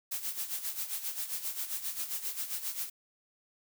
blue noise with tremolo, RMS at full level -34 dBFS, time 0.11-2.9 s, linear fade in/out 10 ms, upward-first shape sine, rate 7.5 Hz, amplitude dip 70%, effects none

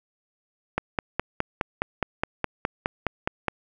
click train, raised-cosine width 0.5 ms, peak -8 dBFS, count 14, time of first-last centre 0.78-3.483 s, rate 4.81 Hz, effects none

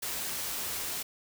white noise, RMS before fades -35 dBFS, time 0.02-1.03 s, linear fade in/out 10 ms, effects none

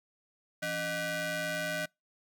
sawtooth ring-modulated tone, 445.7 Hz, A4, 22 cents sharp, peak -25 dBFS, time 0.62-1.86 s, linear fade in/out 10 ms, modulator 1060 Hz, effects noise-tail reverb RT60 0.2 s tail -26 dB re dry

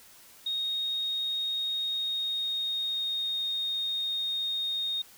sine tone with pitch glide, 3729 to 3703 Hz, A#7 to A#7, 0 to -12 cents, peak -28 dBFS, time 0.46-5.02 s, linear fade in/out 5 ms, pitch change -12 cents, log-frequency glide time 1.81-3.48 s, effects white hiss -54 dBFS RMS until 5.17 s

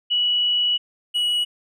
sine / triangle tone pair in turn, 2937 / 2923 Hz, F#7 / F#7, -13 / -22 cents, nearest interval unison, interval 9 cents, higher first, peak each -17 dBFS, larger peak neither, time 0.1-0.78 / 1.14-1.45 s, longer first, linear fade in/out 20 ms, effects none

